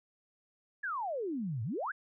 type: exponential two-way sweep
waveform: sine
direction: down then up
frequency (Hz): 1745 to 103.83 to 1745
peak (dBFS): -33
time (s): 0.83-1.92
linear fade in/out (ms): 10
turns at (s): 1.63
effects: none